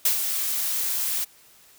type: noise with ADSR envelope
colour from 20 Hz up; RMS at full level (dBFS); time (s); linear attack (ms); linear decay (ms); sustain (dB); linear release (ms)
blue; -19; 0.05-1.25; 5; 100; -7; 17
effects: white hiss -54 dBFS RMS until 1.78 s